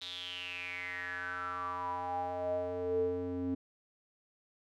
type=tone with band-pass filter sweep; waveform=square; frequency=89.6 Hz; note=F2; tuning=45 cents sharp; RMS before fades=-37 dBFS; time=0.01-3.55 s; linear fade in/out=10 ms; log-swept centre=3800 to 300 Hz; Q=8.5; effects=none